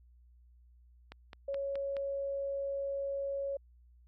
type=click train; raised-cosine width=0.3 ms; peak=-30 dBFS; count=5; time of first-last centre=1.12-1.967 s; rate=4.72 Hz
type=tone; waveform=sine; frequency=554.4 Hz; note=C#5; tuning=in tune; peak=-33 dBFS; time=1.48-3.57 s; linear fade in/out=5 ms
effects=added 60 Hz sine -58 dBFS peak until 4.07 s